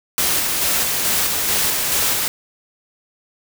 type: noise with tremolo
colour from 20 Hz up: white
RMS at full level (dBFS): -18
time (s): 0.18-2.28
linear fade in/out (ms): 0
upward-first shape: square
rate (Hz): 2.3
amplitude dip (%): 25
effects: none